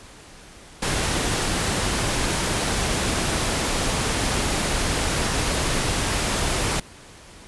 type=noise; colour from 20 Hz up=pink; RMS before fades=-23 dBFS; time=0.82-6.8 s; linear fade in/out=5 ms; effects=pink hiss -45 dBFS RMS until 7.47 s + resampled to 24000 Hz